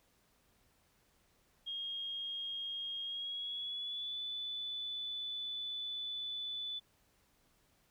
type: tone with pitch glide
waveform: sine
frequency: 3251 to 3484 Hz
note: G#7 to A7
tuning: -38 to -18 cents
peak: -38 dBFS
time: 1.66-6.8 s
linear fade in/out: 20 ms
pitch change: +120 cents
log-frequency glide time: 3.03-4.19 s
effects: pink hiss -72 dBFS RMS until 7.9 s